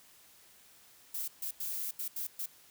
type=noise bursts at uneven times; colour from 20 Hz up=violet; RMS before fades=-37 dBFS; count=6; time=1.14-1.28 / 1.42-1.51 / 1.6-1.91 / 1.99-2.08 / 2.16-2.27 / 2.39-2.46 s; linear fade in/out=5 ms; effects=white hiss -60 dBFS RMS until 2.7 s